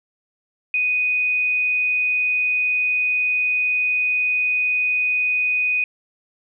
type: tone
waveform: sine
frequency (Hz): 2489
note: D#7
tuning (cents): 0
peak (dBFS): -17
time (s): 0.74-5.84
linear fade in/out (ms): 2
effects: none